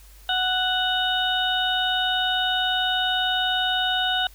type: harmonic tone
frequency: 740 Hz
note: F#5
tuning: in tune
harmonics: 1 / 2 / 4 / 5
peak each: -26 / -26 / -26 / -26 dBFS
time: 0.29-4.27 s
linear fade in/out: 2 ms
effects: added 50 Hz sine -46 dBFS peak until 4.34 s + white hiss -53 dBFS RMS until 4.34 s